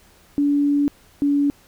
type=tone pair in turn; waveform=sine; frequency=287.2 / 285.6 Hz; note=D4 / D4; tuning=-39 / -48 cents; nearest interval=unison; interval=9 cents; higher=first; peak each=-15 dBFS; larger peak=neither; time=0.38-0.88 / 1.22-1.5 s; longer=first; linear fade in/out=0 ms; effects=pink hiss -53 dBFS RMS until 1.67 s